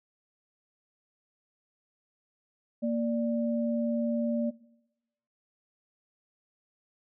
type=tone pair together; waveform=sine; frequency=232.6 / 587.3 Hz; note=A#3 / D5; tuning=-4 / 0 cents; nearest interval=octave + major third; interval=1604 cents; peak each=-27 / -32 dBFS; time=2.82-4.51 s; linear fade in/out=20 ms; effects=noise-tail reverb RT60 0.9 s tail -21 dB re dry